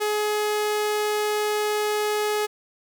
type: tone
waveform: sawtooth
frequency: 421.4 Hz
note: G#4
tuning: 25 cents sharp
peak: -18 dBFS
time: 0-2.47 s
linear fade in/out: 20 ms
effects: none